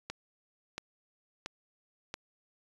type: click train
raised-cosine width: 0.2 ms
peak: -20 dBFS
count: 4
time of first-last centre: 0.1-2.141 s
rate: 1.47 Hz
effects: resampled to 24000 Hz